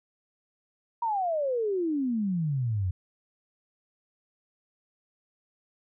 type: exponential sweep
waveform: sine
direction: down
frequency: 960 to 87.31 Hz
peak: -25 dBFS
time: 1.02-2.91 s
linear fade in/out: 5 ms
effects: none